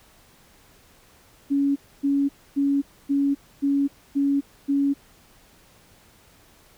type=tone bursts; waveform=sine; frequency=280 Hz; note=C#4; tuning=18 cents sharp; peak=-18 dBFS; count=7; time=1.5-4.94 s; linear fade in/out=20 ms; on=260 ms; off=270 ms; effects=pink hiss -55 dBFS RMS until 6.77 s